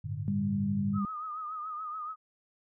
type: chord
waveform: sine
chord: G suspended second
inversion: none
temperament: equal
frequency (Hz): 98 / 110 / 146.83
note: G2 / A2 / D3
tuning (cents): 0 / 0 / 0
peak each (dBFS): -37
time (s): 0.04-0.99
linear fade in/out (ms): 10
type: tone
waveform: sine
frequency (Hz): 200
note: G3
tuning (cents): +35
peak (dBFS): -28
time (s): 0.28-1.05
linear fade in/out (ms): 0
type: tone with vibrato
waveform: sine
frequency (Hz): 1246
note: D#6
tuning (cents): +2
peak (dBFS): -35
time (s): 0.93-2.16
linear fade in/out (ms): 50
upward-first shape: triangle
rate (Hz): 7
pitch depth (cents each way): 76
effects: none